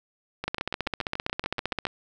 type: two click trains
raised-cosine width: 0.3 ms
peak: -11 / -15 dBFS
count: 22 / 11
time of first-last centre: 0.48-1.853 / 0.44-1.869 s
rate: 15.3 / 7 Hz
effects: none